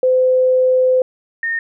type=tone pair in turn; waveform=sine; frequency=512 / 1833.5 Hz; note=C5 / A#6; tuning=-38 / -29 cents; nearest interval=octave + minor seventh; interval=2209 cents; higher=second; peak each=-10 / -17 dBFS; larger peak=first; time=0.03-1.02 / 1.43-1.59 s; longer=first; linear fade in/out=2 ms; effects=none